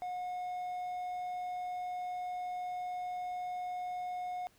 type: tone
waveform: triangle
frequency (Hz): 724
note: F#5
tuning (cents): -38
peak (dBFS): -34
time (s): 0.02-4.47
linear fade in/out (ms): 0
effects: pink hiss -67 dBFS RMS until 4.58 s